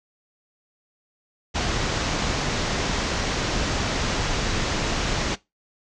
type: low-pass noise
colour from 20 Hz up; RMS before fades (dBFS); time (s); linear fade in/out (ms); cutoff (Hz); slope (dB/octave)
pink; -25; 1.54-5.36; 20; 6900; 48
effects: noise-tail reverb RT60 0.2 s tail -20 dB re dry